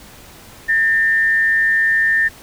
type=tone with frequency modulation; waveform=sine; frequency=1800 Hz; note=A6; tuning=39 cents sharp; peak=-12 dBFS; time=0.68-2.29 s; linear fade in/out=20 ms; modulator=154 Hz; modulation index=0.32; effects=pink hiss -41 dBFS RMS until 2.42 s